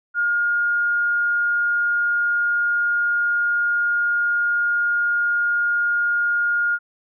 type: tone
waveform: sine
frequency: 1421 Hz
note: F6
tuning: 30 cents sharp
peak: -17 dBFS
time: 0.14-6.79 s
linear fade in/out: 50 ms
effects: none